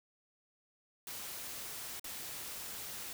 white noise with dropouts, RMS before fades -44 dBFS, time 1.07-3.13 s, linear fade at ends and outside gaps 2 ms, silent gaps 1.996-2.042 s, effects none

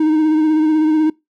triangle tone with vibrato, 310.9 Hz, D#4, 1 cent flat, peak -9 dBFS, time 0-1.1 s, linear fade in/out 5 ms, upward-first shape sine, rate 16 Hz, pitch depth 31 cents each way, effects noise-tail reverb RT60 0.2 s tail -23 dB re dry

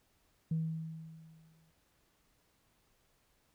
sine tone with exponential decay, 160.8 Hz, E3, 43 cents flat, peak -28 dBFS, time 0.51-1.71 s, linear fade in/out 5 ms, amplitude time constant 260 ms, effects tanh soft clip ceiling -26 dBFS + pink hiss -73 dBFS RMS until 3.54 s

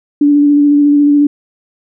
sine tone with vibrato, 290 Hz, D4, 22 cents flat, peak -5 dBFS, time 0.21-1.27 s, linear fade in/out 5 ms, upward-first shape square, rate 14 Hz, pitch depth 13 cents each way, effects none

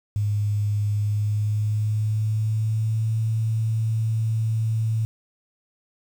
sine tone with pitch glide, 103.83 to 111.28 Hz, G#2 to A2, 0 to +20 cents, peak -20 dBFS, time 0.16-5.05 s, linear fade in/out 0 ms, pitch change +120 cents, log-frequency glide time 0.93-3.18 s, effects 8-bit

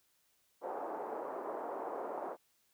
pink band-pass noise, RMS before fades -41 dBFS, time 0.61-2.37 s, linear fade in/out 50 ms, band 390 to 1000 Hz, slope 24 dB/octave, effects white hiss -74 dBFS RMS until 2.73 s

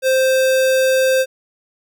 square tone, 523.3 Hz, C5, in tune, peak -13 dBFS, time 0.02-1.26 s, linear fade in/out 50 ms, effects none

